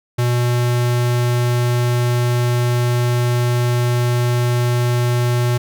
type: tone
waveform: square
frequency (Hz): 121.6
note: B2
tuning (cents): -26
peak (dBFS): -15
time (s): 0.18-5.58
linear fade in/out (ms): 10
effects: none